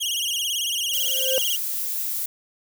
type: tone with vibrato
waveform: sawtooth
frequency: 3044 Hz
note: F#7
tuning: 48 cents sharp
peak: -20 dBFS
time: 0-1.57 s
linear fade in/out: 20 ms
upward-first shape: sine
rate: 18 Hz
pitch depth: 150 cents each way
type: tone with exponential growth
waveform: triangle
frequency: 523.3 Hz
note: C5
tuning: in tune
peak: -17 dBFS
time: 0.87-1.38 s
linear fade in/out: 0 ms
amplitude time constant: 110 ms
type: noise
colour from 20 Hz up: violet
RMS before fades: -27 dBFS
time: 0.93-2.26 s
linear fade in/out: 5 ms
effects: none